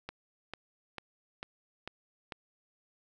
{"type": "click train", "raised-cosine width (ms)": 0.3, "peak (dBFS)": -23, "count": 6, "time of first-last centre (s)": [0.09, 2.322], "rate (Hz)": 2.24, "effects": []}